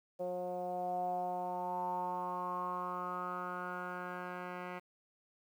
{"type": "tone with low-pass filter sweep", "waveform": "10% pulse", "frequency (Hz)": 179.8, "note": "F#3", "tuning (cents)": -49, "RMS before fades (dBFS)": -39, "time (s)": [0.19, 4.8], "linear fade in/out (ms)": 20, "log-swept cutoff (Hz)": [580, 1900], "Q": 7.2, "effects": ["11-bit"]}